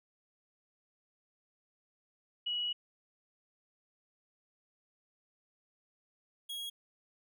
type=tone pair in turn; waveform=sine / 45% pulse; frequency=2921 / 3302 Hz; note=F#7 / G#7; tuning=-23 / -11 cents; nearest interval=major second; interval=212 cents; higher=second; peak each=-32 / -38 dBFS; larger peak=first; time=2.46-2.73 / 6.49-6.7 s; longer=first; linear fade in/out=10 ms; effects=none